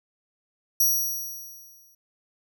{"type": "tone with exponential decay", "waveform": "5% pulse", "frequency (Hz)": 5780, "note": "F#8", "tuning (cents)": -41, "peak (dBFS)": -11, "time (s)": [0.8, 1.95], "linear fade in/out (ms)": 5, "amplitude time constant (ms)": 250, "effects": []}